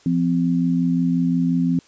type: tone pair together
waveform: sine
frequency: 171.93 / 257.6 Hz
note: F3 / C4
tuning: -27 / -27 cents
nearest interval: perfect fifth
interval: 700 cents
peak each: -19 dBFS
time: 0.06-1.79 s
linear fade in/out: 2 ms
effects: white hiss -53 dBFS RMS until 1.87 s + resampled to 16000 Hz